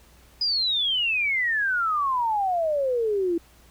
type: exponential sweep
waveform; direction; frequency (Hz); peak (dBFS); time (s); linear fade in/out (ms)
sine; down; 5010 to 329.6; -21; 0.41-3.38; 5
effects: added 60 Hz sine -55 dBFS peak until 3.7 s + pink hiss -56 dBFS RMS until 3.7 s